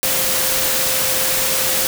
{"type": "tone in noise", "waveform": "sine", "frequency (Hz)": 523.3, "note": "C5", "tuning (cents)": 0, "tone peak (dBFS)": -28, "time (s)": [0.03, 1.87], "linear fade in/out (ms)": 0, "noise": "white", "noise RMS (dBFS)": -18, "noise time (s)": [0.03, 1.87], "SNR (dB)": -13, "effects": []}